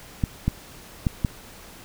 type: clicks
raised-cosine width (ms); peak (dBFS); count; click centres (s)
5; -8; 4; 0.238 / 0.48 / 1.068 / 1.248
effects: pink hiss -45 dBFS RMS until 1.84 s